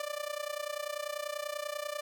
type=tone with amplitude modulation; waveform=sawtooth; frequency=591 Hz; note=D5; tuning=11 cents sharp; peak=-28 dBFS; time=0-2.01 s; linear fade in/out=2 ms; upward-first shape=sine; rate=30.2 Hz; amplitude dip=85%; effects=none